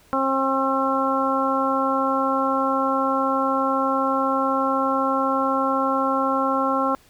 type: harmonic tone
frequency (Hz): 268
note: C4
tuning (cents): +42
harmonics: 1 / 2 / 3 / 4 / 5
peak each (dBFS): -25 / -25 / -27 / -24 / -25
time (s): 0.13-6.95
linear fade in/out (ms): 0
effects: pink hiss -55 dBFS RMS until 7.09 s